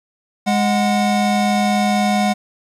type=tone pair together; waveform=square; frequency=206.3 / 735 Hz; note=G#3 / F#5; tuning=-11 / -12 cents; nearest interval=octave + minor seventh; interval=2199 cents; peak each=-17 / -19 dBFS; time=0.46-2.34 s; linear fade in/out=20 ms; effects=low-pass 9000 Hz 12 dB/octave + 8-bit